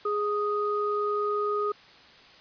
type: tone pair together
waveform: sine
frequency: 415.3 / 1244.5 Hz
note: G#4 / D#6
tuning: 0 / 0 cents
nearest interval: octave + perfect fifth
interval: 1900 cents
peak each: -27 / -28 dBFS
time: 0.05-1.72 s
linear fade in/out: 5 ms
effects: white hiss -52 dBFS RMS until 2.4 s + resampled to 11025 Hz